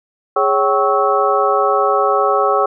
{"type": "tone cluster", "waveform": "sine", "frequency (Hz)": [413, 555, 768, 1109, 1303], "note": ["G#4", "C#5", "G5", "C#6", "E6"], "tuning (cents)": [-10, 2, -36, 0, -20], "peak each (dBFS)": -18, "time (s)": [0.36, 2.66], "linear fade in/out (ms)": 5, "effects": []}